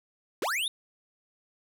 square linear sweep, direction up, 270.6 to 3756 Hz, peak -28 dBFS, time 0.42-0.68 s, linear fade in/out 2 ms, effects none

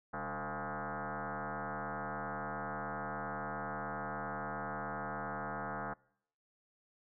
sine tone with frequency modulation, 289.5 Hz, D4, 25 cents flat, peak -37 dBFS, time 0.13-5.94 s, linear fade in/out 10 ms, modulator 163 Hz, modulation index 7.9, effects noise-tail reverb RT60 0.7 s tail -25 dB re dry

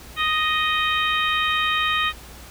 harmonic tone, 622.3 Hz, D#5, in tune, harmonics 2 / 3 / 4 / 5 / 6, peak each -23 / -25 / -26 / -27 / -28 dBFS, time 0.16-2.13 s, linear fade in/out 50 ms, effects added 60 Hz sine -43 dBFS peak until 2.5 s + pink hiss -43 dBFS RMS until 2.5 s

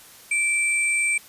sine tone pair together, 2333 / 8314 Hz, D7 / C9, -12 / -12 cents, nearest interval octave + minor seventh, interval 2200 cents, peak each -20 / -26 dBFS, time 0.31-1.18 s, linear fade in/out 5 ms, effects white hiss -47 dBFS RMS until 1.28 s + resampled to 32000 Hz

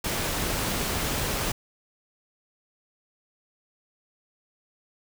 pink noise, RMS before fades -28 dBFS, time 0.04-1.52 s, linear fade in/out 5 ms, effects none

